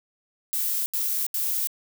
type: noise bursts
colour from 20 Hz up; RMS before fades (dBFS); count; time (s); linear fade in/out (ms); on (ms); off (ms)
violet; -26; 3; 0.53-1.672; 0; 330; 76
effects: none